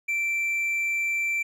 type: tone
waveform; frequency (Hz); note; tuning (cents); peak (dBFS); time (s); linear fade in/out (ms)
triangle; 2343; D7; -5; -22; 0.08-1.43; 10
effects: none